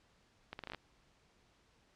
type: accelerating click train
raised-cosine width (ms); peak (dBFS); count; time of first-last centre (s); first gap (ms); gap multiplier
0.3; -27; 8; 0.53-0.747; 61; 0.76
effects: pink hiss -70 dBFS RMS until 1.95 s + low-pass 6000 Hz 12 dB/octave